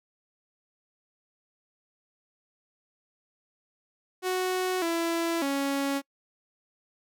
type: tone with pitch steps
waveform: sawtooth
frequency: 369.3 / 334.5 / 277.6 Hz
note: F#4 / E4 / C#4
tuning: -3 / +25 / +3 cents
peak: -22 dBFS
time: 4.22-6.02 s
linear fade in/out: 50 ms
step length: 600 ms
effects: noise-tail reverb RT60 0.1 s tail -25 dB re dry